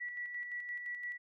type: tone with tremolo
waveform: sine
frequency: 1949 Hz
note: B6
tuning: 23 cents flat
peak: -37 dBFS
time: 0-1.18 s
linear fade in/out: 20 ms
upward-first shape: square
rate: 5.8 Hz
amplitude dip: 40%
effects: none